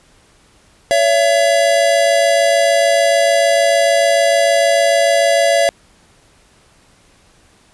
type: tone pair together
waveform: square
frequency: 564 / 670.7 Hz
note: C#5 / E5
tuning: +30 / +30 cents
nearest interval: minor third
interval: 300 cents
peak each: -15 / -13 dBFS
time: 0.91-5.69 s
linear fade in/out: 0 ms
effects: pink hiss -51 dBFS RMS until 7.73 s + resampled to 24000 Hz